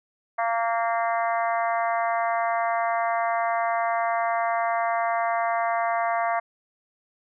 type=harmonic tone with a mistuned harmonic; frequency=230 Hz; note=A#3; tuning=23 cents flat; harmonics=3 / 4 / 5 / 6 / 7 / 8 / 9; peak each=-24 / -30 / -29 / -37 / -36 / -36 / -36 dBFS; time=0.38-6.4 s; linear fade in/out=10 ms; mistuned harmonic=6; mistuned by=+22 cents; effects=none